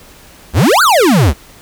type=exponential two-way sweep; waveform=square; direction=up then down; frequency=59.6 to 1568 to 59.6 Hz; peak=-7 dBFS; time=0.53-1.34 s; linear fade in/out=50 ms; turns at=0.82 s; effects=pink hiss -40 dBFS RMS until 1.61 s